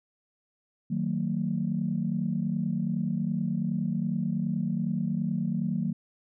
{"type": "chord", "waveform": "sine", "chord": "D# minor", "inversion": "none", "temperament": "equal with one note detuned", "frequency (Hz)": [155.56, 185, 227.6], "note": ["D#3", "F#3", "A#3"], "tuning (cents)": [0, 0, -41], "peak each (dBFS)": [-31, -29, -30], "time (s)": [0.9, 5.93], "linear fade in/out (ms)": 10, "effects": ["tanh soft clip ceiling -16 dBFS"]}